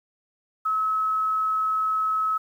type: tone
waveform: sine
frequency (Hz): 1289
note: E6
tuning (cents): -39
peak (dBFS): -21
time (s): 0.65-2.38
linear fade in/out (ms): 10
effects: 9-bit